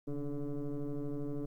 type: tone with frequency modulation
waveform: sine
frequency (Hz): 148.3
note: D3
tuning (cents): +17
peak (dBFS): -32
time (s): 0.07-1.46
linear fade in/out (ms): 10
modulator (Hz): 142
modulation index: 2
effects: tanh soft clip ceiling -33 dBFS + 12-bit